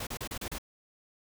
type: noise bursts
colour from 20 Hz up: pink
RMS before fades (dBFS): -37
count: 6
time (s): 0-0.584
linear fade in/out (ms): 5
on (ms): 69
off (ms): 34
effects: none